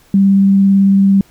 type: tone with vibrato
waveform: sine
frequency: 196 Hz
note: G3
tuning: in tune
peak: -6 dBFS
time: 0.14-1.21 s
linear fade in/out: 2 ms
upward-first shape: sine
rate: 18 Hz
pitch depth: 9 cents each way
effects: pink hiss -49 dBFS RMS until 1.3 s